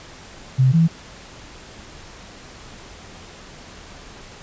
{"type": "tone pair in turn", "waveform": "sine", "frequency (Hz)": [130.5, 164.42], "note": ["C3", "E3"], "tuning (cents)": [-4, -4], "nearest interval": "major third", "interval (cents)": 400, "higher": "second", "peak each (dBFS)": -11, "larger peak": "neither", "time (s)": [[0.58, 0.73], [0.73, 0.88]], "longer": "neither", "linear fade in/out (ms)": 20, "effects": ["pink hiss -41 dBFS RMS until 4.42 s", "resampled to 16000 Hz"]}